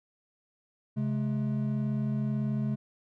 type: tone pair together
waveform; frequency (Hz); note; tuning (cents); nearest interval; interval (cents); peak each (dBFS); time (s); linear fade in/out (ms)
triangle; 134.2 / 212.4; C3 / G#3; +44 / +39; minor sixth; 795; -28; 0.96-2.76; 20
effects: none